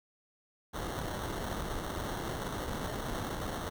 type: noise with sample-and-hold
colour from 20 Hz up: pink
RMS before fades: -37 dBFS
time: 0.73-3.7 s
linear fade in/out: 20 ms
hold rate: 2450 Hz
effects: none